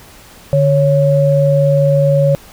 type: tone pair together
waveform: sine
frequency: 146.83 / 554.4 Hz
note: D3 / C#5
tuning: 0 / 0 cents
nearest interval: octave + major seventh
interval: 2300 cents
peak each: -11 dBFS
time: 0.53-2.35 s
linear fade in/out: 0 ms
effects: pink hiss -40 dBFS RMS until 2.52 s